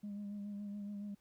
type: tone with vibrato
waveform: sine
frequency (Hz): 204.1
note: G#3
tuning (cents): -30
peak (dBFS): -39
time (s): 0.03-1.15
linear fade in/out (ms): 10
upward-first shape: sine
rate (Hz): 7.1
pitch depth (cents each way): 28
effects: tanh soft clip ceiling -39 dBFS + pink hiss -75 dBFS RMS until 1.2 s